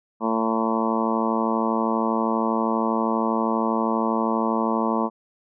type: harmonic tone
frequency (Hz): 112.5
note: A2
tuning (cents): +39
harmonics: 2 / 3 / 4 / 5 / 6 / 7 / 8 / 9 / 10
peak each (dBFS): -24 / -29 / -30 / -31 / -31 / -34 / -29 / -28 / -31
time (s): 0.2-5.1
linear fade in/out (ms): 50
effects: none